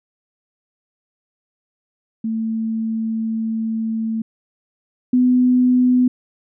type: tone pair in turn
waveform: sine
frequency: 223.2 / 250.5 Hz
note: A3 / B3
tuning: +25 / +25 cents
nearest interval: major second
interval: 200 cents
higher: second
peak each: -19 / -11 dBFS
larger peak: second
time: 2.24-4.22 / 5.13-6.08 s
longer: first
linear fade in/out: 5 ms
effects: none